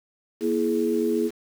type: tone cluster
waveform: sine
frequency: 238.3 / 332 / 420.6 Hz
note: A#3 / E4 / G#4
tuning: +38 / +12 / +22 cents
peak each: -26 / -25 / -24 dBFS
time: 0.4-1.31 s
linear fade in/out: 50 ms
effects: 7-bit